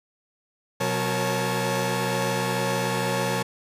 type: tone cluster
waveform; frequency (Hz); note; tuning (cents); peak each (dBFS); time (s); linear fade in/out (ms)
sawtooth; 125.3 / 183.7 / 464.7 / 549 / 863; B2 / F#3 / A#4 / C#5 / A5; +25 / -12 / -5 / -17 / -34; -26; 0.8-3.43; 10
effects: resampled to 32000 Hz